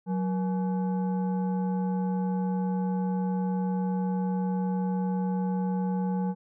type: tone with frequency modulation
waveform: sine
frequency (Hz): 184.8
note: F#3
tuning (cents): -2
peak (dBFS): -25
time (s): 0.06-6.35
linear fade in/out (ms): 50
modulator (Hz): 662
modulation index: 0.53
effects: none